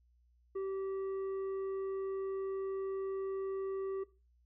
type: tone with tanh clipping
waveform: triangle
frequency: 386.6 Hz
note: G4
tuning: 24 cents flat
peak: -36 dBFS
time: 0.55-4.04 s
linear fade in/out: 10 ms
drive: 10 dB
effects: noise-tail reverb RT60 0.3 s tail -18 dB re dry + added 60 Hz sine -66 dBFS peak until 4.45 s